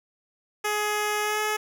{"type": "tone with pitch glide", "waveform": "10% pulse", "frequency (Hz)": [420, 425.9], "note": ["G#4", "G#4"], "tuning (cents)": [19, 44], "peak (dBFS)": -16, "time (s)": [0.64, 1.57], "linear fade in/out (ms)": 10, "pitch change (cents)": 25, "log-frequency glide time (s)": [1.22, 1.4], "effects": []}